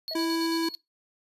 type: tone with tremolo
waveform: triangle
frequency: 4355 Hz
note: C#8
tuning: 31 cents flat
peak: -30 dBFS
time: 0.08-0.75 s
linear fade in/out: 0 ms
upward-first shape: square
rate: 9.1 Hz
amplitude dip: 70%
type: tone with exponential decay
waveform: triangle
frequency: 640 Hz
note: D#5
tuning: 49 cents sharp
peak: -33 dBFS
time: 0.11-0.76 s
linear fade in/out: 2 ms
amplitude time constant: 140 ms
type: tone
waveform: square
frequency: 329.8 Hz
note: E4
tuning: 1 cent sharp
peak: -26 dBFS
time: 0.15-0.69 s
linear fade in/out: 5 ms
effects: noise-tail reverb RT60 0.2 s tail -22 dB re dry + resampled to 32000 Hz